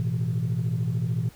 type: chord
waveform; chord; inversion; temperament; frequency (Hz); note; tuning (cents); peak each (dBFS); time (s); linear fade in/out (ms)
sine; A suspended second; none; equal with one note detuned; 110 / 123.47 / 165.58; A2 / B2 / E3; 0 / 0 / +8; -27 / -25 / -27; 0-1.29; 0
effects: tanh soft clip ceiling -19 dBFS + pink hiss -53 dBFS RMS until 1.35 s